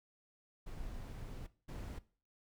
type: noise bursts at uneven times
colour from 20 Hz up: brown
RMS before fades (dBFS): -45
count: 2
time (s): 0.66-1.47 / 1.68-1.99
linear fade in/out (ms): 10
effects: noise-tail reverb RT60 0.4 s tail -18 dB re dry